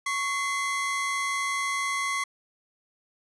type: tone pair together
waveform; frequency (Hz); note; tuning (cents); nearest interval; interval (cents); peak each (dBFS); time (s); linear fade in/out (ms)
45% pulse; 1108.7 / 2053; C#6 / C7; 0 / -33; major seventh; 1067; -29 / -29; 0.06-2.24; 5
effects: resampled to 24000 Hz